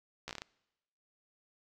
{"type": "slowing click train", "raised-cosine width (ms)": 0.2, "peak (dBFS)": -23, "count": 7, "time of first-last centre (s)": [0.28, 0.419], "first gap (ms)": 13, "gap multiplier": 1.23, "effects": ["noise-tail reverb RT60 1.0 s tail -24 dB re dry"]}